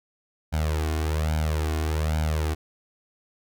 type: tone with flanger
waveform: sawtooth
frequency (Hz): 77.78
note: D#2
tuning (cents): 0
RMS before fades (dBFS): -25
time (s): 0.52-2.55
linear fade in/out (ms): 20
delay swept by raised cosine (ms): 1.3 to 2.8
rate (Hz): 1.2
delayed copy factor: +0.8
effects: none